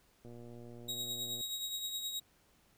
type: click train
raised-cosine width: 2 ms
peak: -39 dBFS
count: 139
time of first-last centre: 0.25-1.41 s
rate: 119 Hz
type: tone with tremolo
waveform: sawtooth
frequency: 3802 Hz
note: A#7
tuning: 33 cents sharp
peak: -32 dBFS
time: 0.88-2.2 s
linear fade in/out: 10 ms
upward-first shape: triangle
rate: 9.5 Hz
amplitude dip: 55%
effects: pink hiss -69 dBFS RMS until 2.77 s